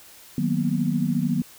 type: chord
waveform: sine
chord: B major seventh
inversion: first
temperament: equal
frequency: 155.56 / 185 / 233.1 / 246.9 Hz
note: D#3 / F#3 / A#3 / B3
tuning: 0 / 0 / 0 / 0 cents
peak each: -26 dBFS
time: 0.38-1.42 s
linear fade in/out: 2 ms
effects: white hiss -48 dBFS RMS until 1.58 s